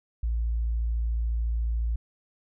sine tone, 57 Hz, A#1, 38 cents flat, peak -23 dBFS, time 0.23-1.96 s, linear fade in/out 5 ms, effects tanh soft clip ceiling -20 dBFS

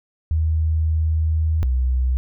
sine tone pair in turn, 79.3 / 63.64 Hz, D#2 / C2, +33 / -47 cents, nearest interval major third, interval 380 cents, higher first, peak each -16 dBFS, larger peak neither, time 0.31-1.63 / 1.63-2.17 s, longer first, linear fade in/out 0 ms, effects none

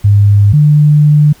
sine tone pair in turn, 101.8 / 149.1 Hz, G#2 / D3, -34 / +27 cents, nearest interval perfect fifth, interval 661 cents, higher second, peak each -3 dBFS, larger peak neither, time 0.04-0.53 / 0.53-1.33 s, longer second, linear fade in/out 10 ms, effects pink hiss -42 dBFS RMS until 1.4 s

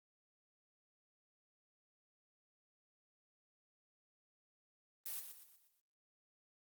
blue noise with echo, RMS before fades -44 dBFS, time 5.06-5.2 s, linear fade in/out 0 ms, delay 120 ms, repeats 5, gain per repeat -7 dB, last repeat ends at 5.8 s, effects Opus 32 kbps

